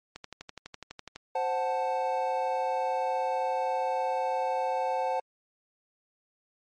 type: click train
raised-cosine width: 0.2 ms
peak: -23 dBFS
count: 13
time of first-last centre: 0.16-1.16 s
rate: 12 Hz
type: chord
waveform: triangle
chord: F# diminished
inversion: second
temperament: equal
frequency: 523.3 / 740 / 880 Hz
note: C5 / F#5 / A5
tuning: 0 / 0 / 0 cents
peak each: -29 dBFS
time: 1.35-5.2 s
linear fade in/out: 5 ms
effects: MP3 48 kbps